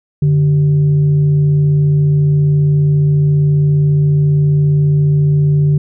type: tone with frequency modulation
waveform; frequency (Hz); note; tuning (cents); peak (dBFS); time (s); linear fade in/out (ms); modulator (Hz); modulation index
sine; 146.83; D3; 0; -8; 0.22-5.78; 5; 239; 0.24
effects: none